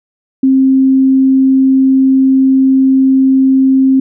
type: tone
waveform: sine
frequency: 265.4 Hz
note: C4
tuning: 25 cents sharp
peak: -5 dBFS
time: 0.43-4 s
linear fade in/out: 5 ms
effects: none